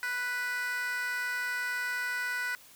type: tone with high-pass filter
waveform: 15% pulse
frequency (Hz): 493.9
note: B4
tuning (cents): 0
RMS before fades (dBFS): -33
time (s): 0.03-2.55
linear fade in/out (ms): 0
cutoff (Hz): 1600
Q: 3.7
effects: white hiss -55 dBFS RMS until 2.75 s